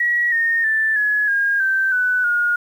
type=tone with pitch steps; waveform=sine; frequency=1917 / 1838.9 / 1764 / 1692.1 / 1623.2 / 1557.1 / 1493.7 / 1432.8 Hz; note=A#6 / A#6 / A6 / G#6 / G#6 / G6 / F#6 / F6; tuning=+48 / -24 / +4 / +32 / -40 / -12 / +16 / +44 cents; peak=-15 dBFS; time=0-2.56 s; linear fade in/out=5 ms; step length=320 ms; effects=8-bit